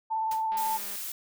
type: tone with vibrato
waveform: sine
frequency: 884 Hz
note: A5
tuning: 8 cents sharp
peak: -26 dBFS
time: 0.1-0.78 s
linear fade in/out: 20 ms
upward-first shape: triangle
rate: 18 Hz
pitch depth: 23 cents each way
type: noise with exponential decay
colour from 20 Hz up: white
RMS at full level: -37 dBFS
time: 0.31-0.49 s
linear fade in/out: 5 ms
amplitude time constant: 39 ms
type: click train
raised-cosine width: 0.3 ms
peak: -31 dBFS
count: 89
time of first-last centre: 0.52-0.956 s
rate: 202 Hz
type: noise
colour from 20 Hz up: blue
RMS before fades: -36 dBFS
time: 0.57-1.12 s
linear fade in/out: 2 ms
effects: none